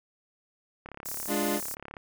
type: click train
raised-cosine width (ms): 0.5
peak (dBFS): -26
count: 40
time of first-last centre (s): 0.86-1.968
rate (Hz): 35.2
type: high-pass noise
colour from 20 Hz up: white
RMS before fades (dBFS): -36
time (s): 1.05-1.75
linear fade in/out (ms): 10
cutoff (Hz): 5700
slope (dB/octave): 24
type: chord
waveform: 25% pulse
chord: D diminished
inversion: second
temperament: equal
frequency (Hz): 207.7 / 293.7 / 349.2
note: Ab3 / D4 / F4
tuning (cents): 0 / 0 / 0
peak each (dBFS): -27 / -27 / -29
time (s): 1.27-1.61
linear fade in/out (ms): 50
effects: none